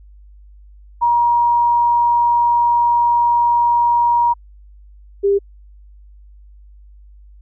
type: tone pair in turn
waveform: sine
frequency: 950 / 399.4 Hz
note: A#5 / G4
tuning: +33 / +32 cents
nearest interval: octave + minor third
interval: 1501 cents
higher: first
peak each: -11 dBFS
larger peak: neither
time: 1.01-4.34 / 5.23-5.39 s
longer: first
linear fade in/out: 20 ms
effects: added 50 Hz sine -40 dBFS peak until 7.41 s